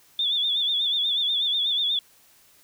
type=tone with vibrato; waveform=sine; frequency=3500 Hz; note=A7; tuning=10 cents flat; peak=-21 dBFS; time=0.19-1.99 s; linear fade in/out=2 ms; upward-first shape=sine; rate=8.2 Hz; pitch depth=77 cents each way; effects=white hiss -57 dBFS RMS until 2.63 s